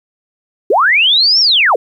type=linear two-way sweep; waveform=sine; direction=up then down; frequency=335 to 5588 to 381.7 Hz; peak=-7 dBFS; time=0.7-1.76 s; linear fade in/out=5 ms; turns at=1.4 s; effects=8-bit